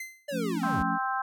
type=tone with exponential decay; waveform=45% pulse; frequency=2068 Hz; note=C7; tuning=21 cents flat; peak=-33 dBFS; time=0-0.31 s; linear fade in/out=5 ms; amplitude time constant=67 ms
type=linear sweep; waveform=square; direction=down; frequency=595 to 51.91 Hz; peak=-32 dBFS; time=0.28-0.83 s; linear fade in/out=10 ms
type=chord; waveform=sine; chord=F augmented; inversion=none; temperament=equal; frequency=174.61 / 220 / 277.2 Hz; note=F3 / A3 / C#4; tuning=0 / 0 / 0 cents; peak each=-33 dBFS; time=0.31-0.99 s; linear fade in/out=50 ms
type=harmonic tone; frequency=261.9 Hz; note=C4; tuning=2 cents sharp; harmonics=3 / 4 / 5 / 6; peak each=-31 / -32 / -33 / -34 dBFS; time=0.63-1.22 s; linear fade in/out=5 ms
effects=none